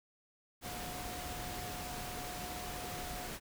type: tone in noise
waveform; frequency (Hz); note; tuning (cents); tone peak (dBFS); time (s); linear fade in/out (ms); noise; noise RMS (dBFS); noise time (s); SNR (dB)
sine; 721; F#5; -45; -46; 0.62-3.3; 50; pink; -43; 0.61-3.4; -6
effects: none